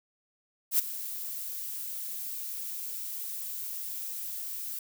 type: noise with ADSR envelope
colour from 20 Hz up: violet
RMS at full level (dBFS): -22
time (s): 0.71-4.79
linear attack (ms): 80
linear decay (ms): 11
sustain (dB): -15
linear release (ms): 3
effects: none